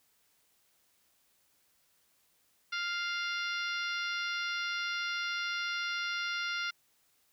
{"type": "harmonic tone", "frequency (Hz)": 698.5, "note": "F5", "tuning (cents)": 0, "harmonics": [2, 3, 4, 5, 6, 7, 8], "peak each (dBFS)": [-35, -39, -41, -43, -45, -46, -47], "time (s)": [2.72, 6.71], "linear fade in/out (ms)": 10, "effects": ["white hiss -71 dBFS RMS until 7.32 s"]}